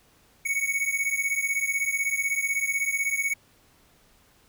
square beating tone pair, 2217 / 2233 Hz, C#7 / C#7, 0 / +12 cents, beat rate 16 Hz, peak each -28 dBFS, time 0.45-3.34 s, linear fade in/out 10 ms, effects pink hiss -60 dBFS RMS until 4.48 s

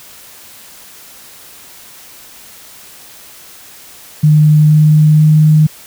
sine tone with pitch steps, 151.9 / 152.96 / 154.02 Hz, D#3 / D#3 / D#3, -41 / -29 / -17 cents, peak -4 dBFS, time 4.23-5.67 s, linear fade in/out 10 ms, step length 480 ms, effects white hiss -37 dBFS RMS until 5.86 s

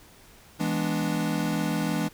square chord, E dominant seventh, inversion none, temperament equal, 164.81 / 207.7 / 246.9 / 293.7 Hz, E3 / G#3 / B3 / D4, 0 / 0 / 0 / 0 cents, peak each -30 / -31 / -34 / -31 dBFS, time 0.59-2.09 s, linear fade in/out 20 ms, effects pink hiss -53 dBFS RMS until 2.13 s

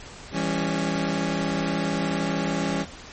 sawtooth chord, C# diminished, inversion first, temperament just, 166.31 / 199.57 / 277.2 Hz, E3 / G3 / C#4, +16 / +31 / 0 cents, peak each -24 / -24 / -24 dBFS, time 0.32-2.86 s, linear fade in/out 50 ms, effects pink hiss -42 dBFS RMS until 3.12 s + MP3 32 kbps

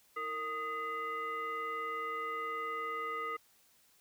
sine tone with frequency modulation, 1244.5 Hz, D#6, in tune, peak -35 dBFS, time 0.16-3.37 s, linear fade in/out 10 ms, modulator 785 Hz, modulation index 0.87, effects white hiss -67 dBFS RMS until 4 s

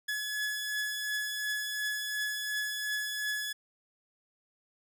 sawtooth beating tone pair, 1700 / 1702.8 Hz, G#6 / G#6, +40 / +43 cents, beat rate 2.8 Hz, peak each -29 / -37 dBFS, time 0.08-3.53 s, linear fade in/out 10 ms, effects none

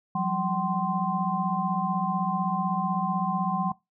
sine tone cluster, 175.3 / 191.2 / 761 / 1044 Hz, F3 / G3 / F#5 / C6, +7 / -43 / +48 / -4 cents, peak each -30 dBFS, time 0.15-3.72 s, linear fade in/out 5 ms, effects noise-tail reverb RT60 0.2 s tail -19 dB re dry

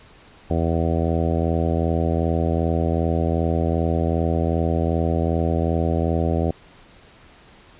harmonic tone, 82.6 Hz, E2, 4 cents sharp, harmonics 1 / 2 / 3 / 4 / 5 / 6 / 7 / 8 / 9, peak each -22 / -25 / -27 / -28 / -29 / -30 / -30 / -31 / -32 dBFS, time 0.5-6.51 s, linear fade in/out 5 ms, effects pink hiss -49 dBFS RMS until 7.79 s + resampled to 8000 Hz

